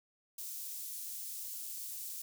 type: high-pass noise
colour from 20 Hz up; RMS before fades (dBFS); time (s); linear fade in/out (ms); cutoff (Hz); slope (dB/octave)
white; -43; 0.38-2.22; 5; 6400; 12
effects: none